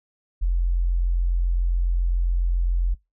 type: tone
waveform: sine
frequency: 43.65 Hz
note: F1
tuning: in tune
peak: -18 dBFS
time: 0.41-2.95 s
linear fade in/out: 20 ms
effects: noise-tail reverb RT60 0.2 s tail -22 dB re dry